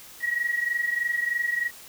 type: tone pair together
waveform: sine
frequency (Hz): 1903 / 1926.2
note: A#6 / B6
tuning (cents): +35 / -44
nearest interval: unison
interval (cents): 21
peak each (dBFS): -25 / -29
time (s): 0.2-1.71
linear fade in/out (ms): 50
effects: white hiss -46 dBFS RMS until 1.88 s